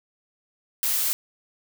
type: noise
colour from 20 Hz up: blue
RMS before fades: -24 dBFS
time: 0.83-1.13 s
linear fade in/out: 0 ms
effects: none